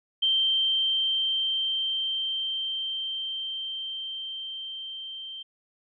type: tone with level ramp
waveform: sine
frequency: 3136 Hz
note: G7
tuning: in tune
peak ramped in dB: -20 to -36 dBFS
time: 0.22-5.43 s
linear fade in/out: 10 ms
effects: none